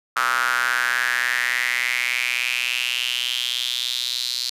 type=tone with high-pass filter sweep; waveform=square; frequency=61.74 Hz; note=B1; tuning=in tune; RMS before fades=-23 dBFS; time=0.16-4.5 s; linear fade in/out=5 ms; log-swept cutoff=1300 to 4300 Hz; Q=5.5; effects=resampled to 32000 Hz

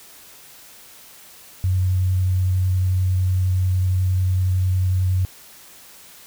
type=tone with vibrato; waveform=sine; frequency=92.5 Hz; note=F#2; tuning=in tune; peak=-16 dBFS; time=1.64-5.25 s; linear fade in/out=0 ms; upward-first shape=sine; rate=11 Hz; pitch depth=11 cents each way; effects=white hiss -45 dBFS RMS until 6.26 s

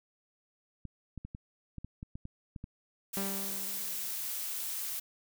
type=clicks; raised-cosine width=5 ms; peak=-29 dBFS; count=11; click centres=0.853 / 1.177 / 1.25 / 1.349 / 1.783 / 1.846 / 2.029 / 2.155 / 2.254 / 2.562 / 2.641 s
type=noise; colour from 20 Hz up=blue; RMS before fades=-37 dBFS; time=3.13-5 s; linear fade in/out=10 ms
type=tone with exponential decay; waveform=sawtooth; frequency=196.3 Hz; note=G3; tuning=3 cents sharp; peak=-29 dBFS; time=3.17-4.32 s; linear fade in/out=0 ms; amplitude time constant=250 ms
effects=none

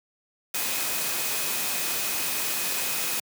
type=tone in noise; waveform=sine; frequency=2514 Hz; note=D#7; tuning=17 cents sharp; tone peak=-38 dBFS; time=0.54-3.2 s; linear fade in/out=5 ms; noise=white; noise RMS=-28 dBFS; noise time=0.54-3.2 s; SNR=-13 dB; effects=high-pass 150 Hz 12 dB/octave

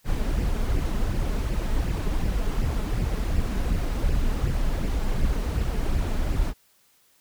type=noise with flanger; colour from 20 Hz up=brown; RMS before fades=-24 dBFS; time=0.04-6.54 s; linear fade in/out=50 ms; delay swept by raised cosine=0.39 to 4.79 ms; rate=2.7 Hz; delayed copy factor=+0.5; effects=white hiss -62 dBFS RMS until 7.2 s

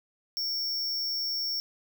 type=tone; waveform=square; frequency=5470 Hz; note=F8; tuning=37 cents flat; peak=-29 dBFS; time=0.37-1.6 s; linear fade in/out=0 ms; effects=none

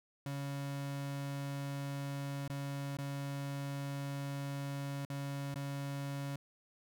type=tone with dropouts; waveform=35% pulse; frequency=140 Hz; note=C#3; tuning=18 cents sharp; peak=-36 dBFS; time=0.26-6.36 s; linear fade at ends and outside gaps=2 ms; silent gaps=2.478-2.498 / 2.97-2.986 / 5.051-5.1 / 5.542-5.557 s; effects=none

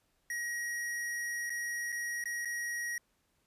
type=tone with dropouts; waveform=square; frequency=1897 Hz; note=A#6; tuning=30 cents sharp; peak=-35 dBFS; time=0.3-2.98 s; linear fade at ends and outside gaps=2 ms; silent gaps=1.496-1.502 / 1.921-1.925 / 2.24-2.256 / 2.449-2.455 s; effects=pink hiss -75 dBFS RMS until 3.46 s + resampled to 32000 Hz

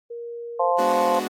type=tone; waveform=sine; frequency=470.7 Hz; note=A#4; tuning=17 cents sharp; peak=-31 dBFS; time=0.1-0.72 s; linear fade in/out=10 ms
type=harmonic tone; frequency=174.61 Hz; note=F3; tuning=in tune; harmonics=3 / 4 / 5 / 6; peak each=-22 / -23 / -24 / -25 dBFS; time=0.59-1.2 s; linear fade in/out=10 ms
type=chord; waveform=sawtooth; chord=G# half-diminished seventh; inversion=none; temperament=equal; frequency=207.7 / 246.9 / 293.7 / 370 Hz; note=G#3 / B3 / D4 / F#4; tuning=0 / 0 / 0 / 0 cents; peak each=-29 / -28 / -30 / -25 dBFS; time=0.78-1.28 s; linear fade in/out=10 ms
effects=AAC 64 kbps

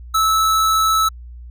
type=tone; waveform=square; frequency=1307 Hz; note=E6; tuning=15 cents flat; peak=-14 dBFS; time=0.14-1.09 s; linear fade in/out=10 ms; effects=added 60 Hz sine -33 dBFS peak until 1.5 s

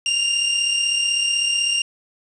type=tone pair together; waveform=sawtooth; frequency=2794 / 2830 Hz; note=F7 / F7; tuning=0 / +22 cents; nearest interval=unison; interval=22 cents; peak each=-15 / -23 dBFS; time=0.06-1.82 s; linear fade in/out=2 ms; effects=resampled to 22050 Hz + 7-bit

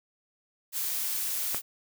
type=noise; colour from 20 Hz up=blue; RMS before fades=-31 dBFS; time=0.72-1.62 s; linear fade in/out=50 ms
type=click; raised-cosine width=0.5 ms; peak=-18 dBFS; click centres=1.546 s
effects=none

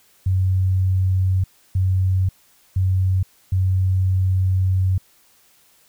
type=tone bursts at uneven times; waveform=sine; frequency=93.7 Hz; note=F#2; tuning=22 cents sharp; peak=-15 dBFS; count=4; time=0.26-1.44 / 1.75-2.29 / 2.76-3.23 / 3.52-4.98 s; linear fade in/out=5 ms; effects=white hiss -56 dBFS RMS until 5.88 s

